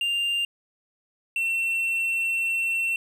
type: tone pair in turn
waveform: triangle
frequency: 2794 / 2704 Hz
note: F7 / E7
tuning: 0 / +43 cents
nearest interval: minor second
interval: 57 cents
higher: first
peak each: -21 dBFS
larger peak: neither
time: 0.01-0.45 / 1.36-2.96 s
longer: second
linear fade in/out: 2 ms
effects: none